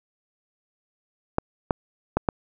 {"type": "clicks", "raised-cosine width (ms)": 1, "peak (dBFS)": -6, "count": 4, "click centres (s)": [1.384, 1.708, 2.17, 2.288], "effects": []}